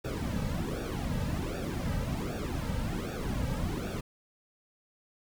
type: noise with flanger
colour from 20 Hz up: brown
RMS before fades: -33 dBFS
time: 0.04-4.01 s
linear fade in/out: 10 ms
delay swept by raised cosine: 0.97 to 2.87 ms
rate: 1.3 Hz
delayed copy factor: -0.85
effects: none